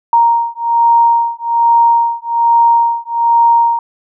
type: beating tone pair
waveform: sine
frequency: 932.3 / 933.5 Hz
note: A#5 / A#5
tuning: 0 / +2 cents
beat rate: 1.2 Hz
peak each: -11 dBFS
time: 0.13-3.79 s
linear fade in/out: 2 ms
effects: none